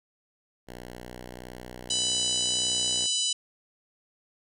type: tone with pitch glide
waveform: 5% pulse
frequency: 61 to 61.74 Hz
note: B1 to B1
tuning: -21 to 0 cents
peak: -29 dBFS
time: 0.67-3.07 s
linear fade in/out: 20 ms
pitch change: +21 cents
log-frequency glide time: 1.01-1.2 s
type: harmonic tone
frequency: 993 Hz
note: B5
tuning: 9 cents sharp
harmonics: 3 / 4 / 5 / 6 / 7 / 8 / 9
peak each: -29 / -31 / -34 / -35 / -32 / -37 / -35 dBFS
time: 1.9-3.33 s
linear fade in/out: 5 ms
effects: none